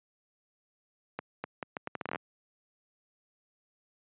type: accelerating click train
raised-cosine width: 0.5 ms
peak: -19 dBFS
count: 13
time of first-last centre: 1.19-2.158 s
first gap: 250 ms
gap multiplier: 0.75
effects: high-pass 150 Hz 12 dB/octave + resampled to 8000 Hz